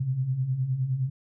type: beating tone pair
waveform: sine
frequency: 123.47 / 133.17 Hz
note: B2 / C3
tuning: 0 / +31 cents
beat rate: 9.7 Hz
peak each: -32 / -25 dBFS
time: 0-1.1 s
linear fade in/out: 10 ms
effects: none